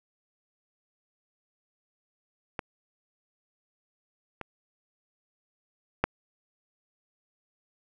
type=clicks; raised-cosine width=0.5 ms; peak=-16 / -21 / -7 dBFS; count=3; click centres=2.592 / 4.413 / 6.04 s; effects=none